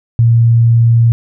sine tone, 116.3 Hz, A#2, 4 cents flat, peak -5 dBFS, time 0.19-1.12 s, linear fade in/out 0 ms, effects none

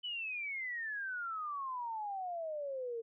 sine exponential sweep, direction down, 3014 to 448.8 Hz, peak -37 dBFS, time 0.03-3.02 s, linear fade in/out 20 ms, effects none

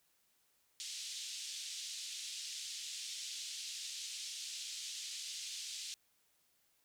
pink band-pass noise, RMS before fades -45 dBFS, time 0.8-5.94 s, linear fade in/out 0 ms, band 3200 to 7900 Hz, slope 24 dB/octave, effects white hiss -75 dBFS RMS until 6.84 s

